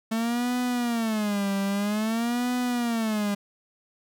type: tone with vibrato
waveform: 45% pulse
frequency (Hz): 221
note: A3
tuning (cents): +8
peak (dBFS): -24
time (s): 0.11-3.35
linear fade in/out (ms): 10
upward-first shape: sine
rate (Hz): 0.51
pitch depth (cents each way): 200
effects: none